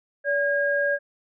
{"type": "tone pair together", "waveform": "sine", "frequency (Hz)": [572.4, 1628], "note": ["D5", "G#6"], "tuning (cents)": [-45, -35], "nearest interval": "octave + tritone", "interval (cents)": 1810, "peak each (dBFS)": -23, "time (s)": [0.24, 0.99], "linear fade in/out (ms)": 50, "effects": []}